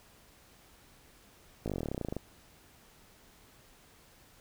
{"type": "slowing click train", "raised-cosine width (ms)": 2, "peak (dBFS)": -21, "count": 19, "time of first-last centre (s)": [1.66, 2.166], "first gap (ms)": 18, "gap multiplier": 1.05, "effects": ["pink hiss -60 dBFS RMS until 4.4 s"]}